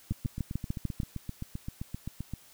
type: two click trains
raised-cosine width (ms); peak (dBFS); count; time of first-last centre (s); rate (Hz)
5; -18 / -23; 7 / 18; 0.11-1.002 / 0.12-2.336; 6.73 / 7.67
effects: white hiss -57 dBFS RMS until 2.53 s